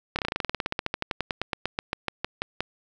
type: slowing click train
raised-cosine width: 0.3 ms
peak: -10 dBFS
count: 30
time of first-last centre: 0.16-2.606 s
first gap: 28 ms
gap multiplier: 1.07
effects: none